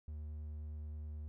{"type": "tone", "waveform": "triangle", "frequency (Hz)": 75.8, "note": "D#2", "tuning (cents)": -45, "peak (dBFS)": -40, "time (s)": [0.08, 1.28], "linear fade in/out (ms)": 0, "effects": []}